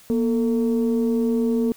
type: tone pair together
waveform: sine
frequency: 237.3 / 447.5 Hz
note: A#3 / A4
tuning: +31 / +29 cents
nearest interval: major seventh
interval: 1098 cents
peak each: -18 / -22 dBFS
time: 0.1-1.72 s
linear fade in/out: 0 ms
effects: tanh soft clip ceiling -13 dBFS + white hiss -50 dBFS RMS until 1.76 s